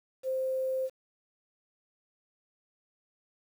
sine tone with quantisation, 523 Hz, C5, 1 cent flat, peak -28 dBFS, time 0.23-0.9 s, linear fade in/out 50 ms, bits 9, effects none

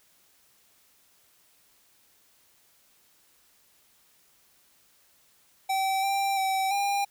square tone with pitch steps, 771 / 787 / 769 / 802 Hz, G5 / G5 / G5 / G5, -29 / +7 / -33 / +39 cents, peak -25 dBFS, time 5.69-7.05 s, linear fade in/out 10 ms, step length 340 ms, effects white hiss -63 dBFS RMS until 7.1 s

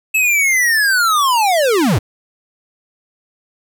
square linear sweep, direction down, 2621 to 77 Hz, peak -12 dBFS, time 0.14-1.99 s, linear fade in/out 10 ms, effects none

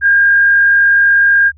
sine tone with frequency modulation, 1612 Hz, G6, 48 cents sharp, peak -6 dBFS, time 0.01-1.52 s, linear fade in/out 50 ms, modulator 56.2 Hz, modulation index 0.37, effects added 75 Hz sine -40 dBFS peak until 1.57 s

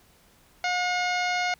harmonic tone with a mistuned harmonic, 718 Hz, F5, 48 cents sharp, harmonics 1 / 2 / 3 / 4 / 5 / 6 / 7 / 8 / 9, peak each -27 / -31 / -29 / -38 / -40 / -37 / -41 / -44 / -43 dBFS, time 0.64-1.54 s, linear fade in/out 2 ms, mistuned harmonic 2, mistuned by +18 cents, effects pink hiss -59 dBFS RMS until 1.59 s

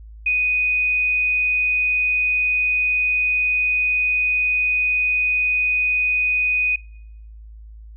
sine tone, 2489 Hz, D#7, in tune, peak -16 dBFS, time 0.26-6.76 s, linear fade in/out 5 ms, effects noise-tail reverb RT60 0.8 s tail -24 dB re dry + added 54 Hz sine -37 dBFS peak until 7.96 s

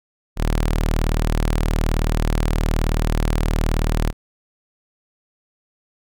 sawtooth tone, 38.89 Hz, D#1, in tune, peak -13 dBFS, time 0.36-4.13 s, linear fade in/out 50 ms, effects none

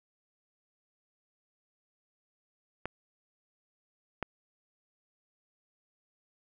clicks, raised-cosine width 0.5 ms, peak -19 / -17 dBFS, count 2, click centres 2.856 / 4.227 s, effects none

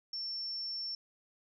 sine tone, 5420 Hz, E8, 47 cents sharp, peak -36 dBFS, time 0.13-0.95 s, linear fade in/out 2 ms, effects none

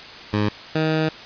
15% pulse tone pair in turn, 104.8 / 157.46 Hz, G#2 / D#3, +16 / +21 cents, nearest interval perfect fifth, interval 705 cents, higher second, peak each -12 dBFS, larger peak neither, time 0.33-0.49 / 0.75-1.09 s, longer second, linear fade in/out 5 ms, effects white hiss -38 dBFS RMS until 1.25 s + resampled to 11025 Hz

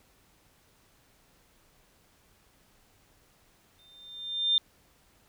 sine tone with exponential growth, 3600 Hz, A7, 39 cents sharp, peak -19 dBFS, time 3.79-4.58 s, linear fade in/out 1 ms, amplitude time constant 170 ms, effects pink hiss -64 dBFS RMS until 5.28 s

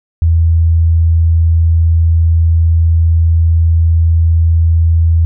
sine tone, 82.41 Hz, E2, in tune, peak -6 dBFS, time 0.22-5.25 s, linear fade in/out 0 ms, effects none

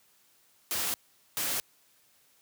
white noise bursts at uneven times, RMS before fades -31 dBFS, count 2, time 0.71-0.94 / 1.37-1.6 s, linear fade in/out 0 ms, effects white hiss -65 dBFS RMS until 2.41 s + high-pass 80 Hz 12 dB/octave

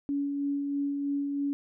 sine tone with tremolo, 282.8 Hz, C#4, 35 cents sharp, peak -26 dBFS, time 0.09-1.53 s, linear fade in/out 0 ms, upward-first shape sine, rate 3.1 Hz, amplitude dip 30%, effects none

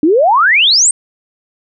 sine exponential sweep, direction up, 286.7 to 8800 Hz, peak -6 dBFS, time 0.03-0.91 s, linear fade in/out 2 ms, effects none

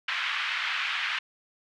white band-pass noise, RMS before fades -30 dBFS, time 0.08-1.19 s, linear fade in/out 5 ms, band 1200 to 3000 Hz, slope 24 dB/octave, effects none

